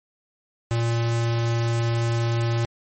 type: tone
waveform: square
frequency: 116.54 Hz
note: A#2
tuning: in tune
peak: -21 dBFS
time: 0.71-2.65 s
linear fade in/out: 0 ms
effects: MP3 32 kbps